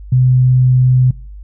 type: tone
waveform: sine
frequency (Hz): 127.4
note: C3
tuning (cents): -46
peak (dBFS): -7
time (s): 0.12-1.11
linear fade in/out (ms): 5
effects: noise-tail reverb RT60 0.4 s tail -22 dB re dry + added 50 Hz sine -29 dBFS peak until 1.43 s